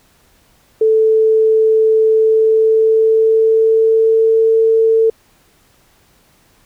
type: tone with pitch glide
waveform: sine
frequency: 440 to 447.7 Hz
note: A4 to A4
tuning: 0 to +30 cents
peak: -8 dBFS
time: 0.81-5.1 s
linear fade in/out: 5 ms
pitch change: +30 cents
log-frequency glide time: 2.11-4.51 s
effects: pink hiss -53 dBFS RMS until 6.65 s